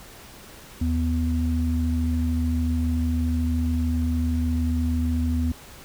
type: tone pair together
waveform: sine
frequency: 77.77 / 246.9 Hz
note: D#2 / B3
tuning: 0 / 0 cents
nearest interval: octave + minor sixth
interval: 2000 cents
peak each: -22 / -25 dBFS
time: 0.81-5.52 s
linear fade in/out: 5 ms
effects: pink hiss -45 dBFS RMS until 5.84 s